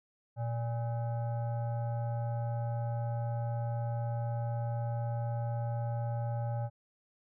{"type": "tone with frequency modulation", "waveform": "sine", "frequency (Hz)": 118, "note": "A#2", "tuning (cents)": 22, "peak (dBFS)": -31, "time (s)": [0.36, 6.7], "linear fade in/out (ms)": 50, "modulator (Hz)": 700, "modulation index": 0.56, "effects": []}